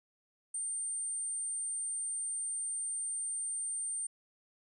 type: tone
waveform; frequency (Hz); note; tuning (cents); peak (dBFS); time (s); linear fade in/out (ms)
sine; 8870; C#9; 0; -34; 0.54-4.07; 5
effects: none